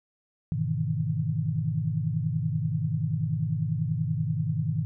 sine chord, E major seventh, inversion first, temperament just, 103.01 / 123.61 / 154.51 / 164.81 Hz, G#2 / B2 / D#3 / E3, -14 / +2 / -12 / 0 cents, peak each -32 / -31 / -28 / -32 dBFS, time 0.52-4.85 s, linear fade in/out 0 ms, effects none

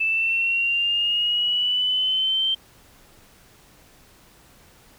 sine linear sweep, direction up, 2631 to 3137 Hz, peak -19 dBFS, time 0-2.55 s, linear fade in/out 10 ms, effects pink hiss -53 dBFS RMS until 4.98 s

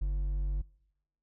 triangle tone with hard clipping, 47.6 Hz, F#1, 50 cents sharp, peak -29 dBFS, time 0.01-0.62 s, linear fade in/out 10 ms, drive 7 dB, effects noise-tail reverb RT60 0.9 s tail -25 dB re dry

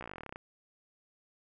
slowing click train, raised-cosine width 0.5 ms, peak -27 dBFS, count 16, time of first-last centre 0.01-0.359 s, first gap 15 ms, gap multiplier 1.06, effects none

